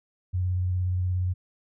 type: tone with vibrato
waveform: sine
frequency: 91 Hz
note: F#2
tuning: 28 cents flat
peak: -23 dBFS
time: 0.33-1.34 s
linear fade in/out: 20 ms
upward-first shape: sine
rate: 17 Hz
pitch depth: 21 cents each way
effects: none